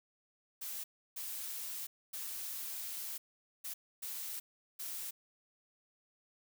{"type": "noise bursts at uneven times", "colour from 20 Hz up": "blue", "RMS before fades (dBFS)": -42, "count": 6, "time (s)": [[0.61, 0.84], [1.16, 1.87], [2.13, 3.18], [3.64, 3.74], [4.02, 4.4], [4.79, 5.11]], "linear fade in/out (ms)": 10, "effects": []}